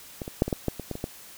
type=clicks; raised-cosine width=2 ms; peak=-19 / -21 / -6 / -16 / -11 / -11 / -20 / -17 / -21 / -15 dBFS; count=10; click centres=0.218 / 0.279 / 0.421 / 0.48 / 0.528 / 0.683 / 0.797 / 0.913 / 0.954 / 1.041 s; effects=white hiss -47 dBFS RMS until 1.37 s